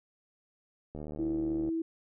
click train, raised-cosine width 2 ms, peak -28 dBFS, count 57, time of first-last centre 0.95-1.69 s, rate 75.7 Hz
sine tone, 327 Hz, E4, 14 cents flat, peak -29 dBFS, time 1.19-1.82 s, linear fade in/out 5 ms
effects none

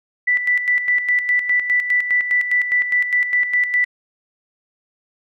sine tone with tremolo, 1975.5 Hz, B6, in tune, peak -13 dBFS, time 0.27-3.85 s, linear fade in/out 10 ms, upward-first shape square, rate 4.9 Hz, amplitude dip 60%, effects none

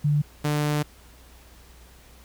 sine / sawtooth tone pair in turn, 147.2 / 148.74 Hz, D3 / D3, +4 / +22 cents, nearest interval unison, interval 18 cents, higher second, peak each -18 dBFS, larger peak neither, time 0.04-0.22 / 0.44-0.83 s, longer second, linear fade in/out 10 ms, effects added 60 Hz sine -50 dBFS peak until 2.24 s + pink hiss -53 dBFS RMS until 2.24 s

